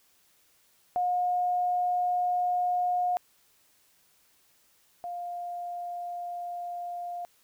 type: tone pair in turn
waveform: sine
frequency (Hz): 718 / 702.8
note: F5 / F5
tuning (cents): +48 / +11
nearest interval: unison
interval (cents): 37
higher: first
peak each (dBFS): -24 / -33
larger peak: first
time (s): 0.96-3.17 / 5.04-7.25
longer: neither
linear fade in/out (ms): 0
effects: white hiss -65 dBFS RMS until 7.43 s

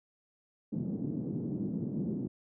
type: band-pass noise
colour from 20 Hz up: white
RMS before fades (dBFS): -35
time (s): 0.72-2.28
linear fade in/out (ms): 10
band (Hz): 140 to 280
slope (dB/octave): 24
effects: none

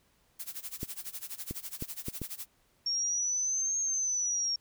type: noise with tremolo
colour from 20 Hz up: blue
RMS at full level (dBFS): -38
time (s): 0.39-2.46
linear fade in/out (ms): 10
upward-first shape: sine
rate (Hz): 12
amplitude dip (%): 90
type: clicks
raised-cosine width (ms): 3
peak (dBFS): -23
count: 5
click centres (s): 0.831 / 1.51 / 1.824 / 2.084 / 2.217
type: exponential two-way sweep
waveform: sine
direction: up then down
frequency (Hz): 5520 to 6470 to 5520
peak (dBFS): -28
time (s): 2.86-4.56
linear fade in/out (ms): 5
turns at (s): 3.79
effects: pink hiss -69 dBFS RMS until 4.6 s

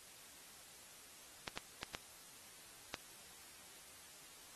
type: clicks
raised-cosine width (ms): 0.2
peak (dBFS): -23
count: 5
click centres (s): 1.478 / 1.575 / 1.831 / 1.949 / 2.942
effects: white hiss -58 dBFS RMS until 4.55 s + AAC 32 kbps

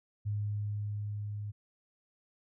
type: tone with level ramp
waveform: sine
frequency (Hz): 103.83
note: G#2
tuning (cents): 0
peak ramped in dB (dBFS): -30 to -36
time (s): 0.25-1.52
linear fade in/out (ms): 20
effects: none

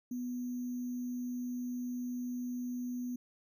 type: tone with sample-and-hold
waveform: sine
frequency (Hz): 246.9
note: B3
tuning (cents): 0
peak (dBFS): -35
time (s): 0.11-3.16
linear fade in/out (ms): 5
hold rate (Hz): 6300
effects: none

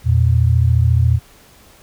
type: tone pair together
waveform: sine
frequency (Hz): 84.34 / 118.6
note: E2 / A#2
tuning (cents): +40 / +30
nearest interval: tritone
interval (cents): 590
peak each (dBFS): -13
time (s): 0.04-1.2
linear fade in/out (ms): 50
effects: pink hiss -47 dBFS RMS until 1.82 s

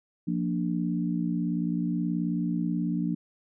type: chord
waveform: sine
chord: Bb major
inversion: second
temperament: equal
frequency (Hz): 174.61 / 233.1 / 293.7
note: F3 / Bb3 / D4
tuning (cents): 0 / 0 / 0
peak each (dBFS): -28 / -31 / -31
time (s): 0.27-3.15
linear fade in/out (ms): 10
effects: none

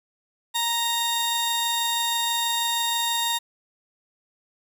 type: tone pair together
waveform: sawtooth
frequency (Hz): 932.3 / 3703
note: A#5 / A#7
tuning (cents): 0 / -12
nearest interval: 2 octaves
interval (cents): 2388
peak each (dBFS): -22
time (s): 0.54-3.39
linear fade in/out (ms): 20
effects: none

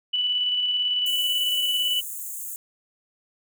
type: tone with tremolo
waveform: sine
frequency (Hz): 2970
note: F#7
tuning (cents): +6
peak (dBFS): -20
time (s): 0.13-2.01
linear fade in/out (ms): 10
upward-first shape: square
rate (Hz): 18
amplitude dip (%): 25
type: high-pass noise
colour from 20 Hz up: white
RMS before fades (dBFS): -34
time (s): 1.06-2.56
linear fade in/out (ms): 0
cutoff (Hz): 6600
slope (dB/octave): 96
effects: none

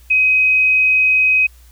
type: tone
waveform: sine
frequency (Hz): 2525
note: D#7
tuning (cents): +25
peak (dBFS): -10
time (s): 0.1-1.47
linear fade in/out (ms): 10
effects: added 60 Hz sine -42 dBFS peak until 1.71 s + white hiss -52 dBFS RMS until 1.71 s

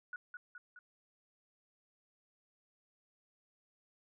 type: tone with echo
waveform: sine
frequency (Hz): 1462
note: F#6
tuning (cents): -21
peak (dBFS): -40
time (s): 0.13-0.16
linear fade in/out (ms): 2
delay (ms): 210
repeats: 3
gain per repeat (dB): -4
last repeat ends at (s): 0.79
effects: none

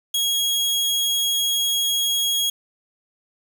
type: tone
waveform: sawtooth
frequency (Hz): 3302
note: G#7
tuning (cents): -11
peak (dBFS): -16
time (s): 0.14-2.5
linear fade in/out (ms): 5
effects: 7-bit

